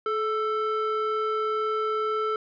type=ring-modulated tone; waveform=triangle; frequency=880 Hz; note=A5; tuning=in tune; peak=-19 dBFS; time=0.06-2.36 s; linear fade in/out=2 ms; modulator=449 Hz; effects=resampled to 11025 Hz